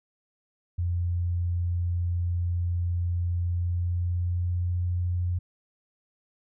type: tone with pitch glide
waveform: sine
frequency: 87.31 to 88.68 Hz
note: F2 to F2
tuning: 0 to +27 cents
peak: -24 dBFS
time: 0.78-5.39 s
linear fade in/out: 10 ms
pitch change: +27 cents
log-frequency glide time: 3.39-4.83 s
effects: none